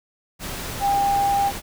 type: tone in noise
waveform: sine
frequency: 799 Hz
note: G5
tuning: 33 cents sharp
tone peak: -17 dBFS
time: 0.8-1.52 s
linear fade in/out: 50 ms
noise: pink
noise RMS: -31 dBFS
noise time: 0.39-1.62 s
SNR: +11 dB
effects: none